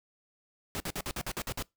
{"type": "noise bursts", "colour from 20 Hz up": "pink", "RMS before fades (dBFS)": -35, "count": 9, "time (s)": [0.75, 1.625], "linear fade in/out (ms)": 0, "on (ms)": 51, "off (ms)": 52, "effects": ["noise-tail reverb RT60 0.2 s tail -24 dB re dry"]}